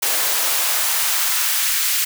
white noise with high-pass filter sweep, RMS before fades -19 dBFS, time 0.02-2.05 s, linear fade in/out 10 ms, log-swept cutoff 450 to 1900 Hz, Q 0.99, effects none

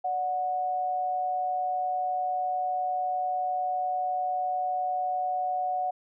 sine tone pair together, 583.5 / 735 Hz, D5 / F#5, -11 / -12 cents, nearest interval major third, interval 399 cents, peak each -37 / -26 dBFS, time 0.04-5.91 s, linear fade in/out 10 ms, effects none

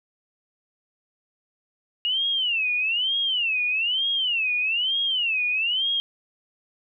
sine tone with vibrato, 2832 Hz, F7, 23 cents sharp, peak -21 dBFS, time 2.05-6 s, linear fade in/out 0 ms, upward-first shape sine, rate 1.1 Hz, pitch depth 250 cents each way, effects none

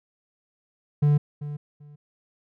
triangle tone with echo, 146.83 Hz, D3, in tune, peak -14 dBFS, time 1.02-1.18 s, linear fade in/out 10 ms, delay 390 ms, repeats 2, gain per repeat -14 dB, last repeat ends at 1.96 s, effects none

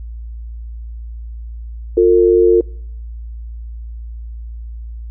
sine tone pair together, 354.9 / 452 Hz, F4 / A4, +28 / +47 cents, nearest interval major third, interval 419 cents, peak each -10 dBFS, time 1.97-2.61 s, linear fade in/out 5 ms, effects noise-tail reverb RT60 0.6 s tail -25 dB re dry + added 57 Hz sine -26 dBFS peak until 5.1 s

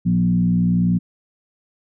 sine tone with frequency modulation, 176.9 Hz, F3, 23 cents sharp, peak -14 dBFS, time 0.05-0.99 s, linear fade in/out 20 ms, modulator 61 Hz, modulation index 0.8, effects none

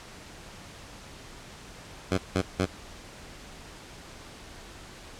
10% pulse tone bursts, 93.4 Hz, F#2, 17 cents sharp, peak -15 dBFS, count 3, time 2.11-2.657 s, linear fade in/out 10 ms, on 69 ms, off 170 ms, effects pink hiss -46 dBFS RMS until 5.19 s + low-pass 8000 Hz 12 dB/octave

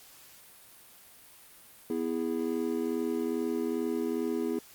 triangle chord, E major, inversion second, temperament just, 247.2 / 329.6 / 412 Hz, B3 / E4 / G#4, +2 / 0 / -14 cents, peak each -31 dBFS, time 1.9-4.59 s, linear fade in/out 2 ms, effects white hiss -54 dBFS RMS until 4.74 s + Opus 48 kbps

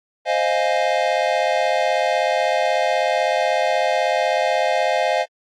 square chord, F minor seventh, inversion second, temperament equal, 523.3 / 622.3 / 698.5 / 830.6 Hz, C5 / Eb5 / F5 / Ab5, 0 / 0 / 0 / 0 cents, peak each -24 / -22 / -22 / -25 dBFS, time 0.25-5.26 s, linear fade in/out 50 ms, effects low-pass 4000 Hz 12 dB/octave + AAC 48 kbps

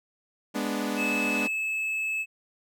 sawtooth chord, G# diminished, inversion none, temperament equal, 207.7 / 246.9 / 293.7 Hz, G#3 / B3 / D4, 0 / 0 / 0 cents, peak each -28 dBFS, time 0.54-1.48 s, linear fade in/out 20 ms
triangle tone, 2600 Hz, E7, 24 cents flat, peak -25 dBFS, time 0.96-2.26 s, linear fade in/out 50 ms
effects none

